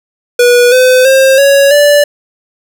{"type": "tone with pitch steps", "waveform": "square", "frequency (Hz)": [486.5, 508.9, 532.4, 556.9, 582.6], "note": ["B4", "C5", "C5", "C#5", "D5"], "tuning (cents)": [-26, -48, 30, 8, -14], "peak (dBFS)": -4, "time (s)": [0.39, 2.04], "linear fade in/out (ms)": 5, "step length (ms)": 330, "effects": []}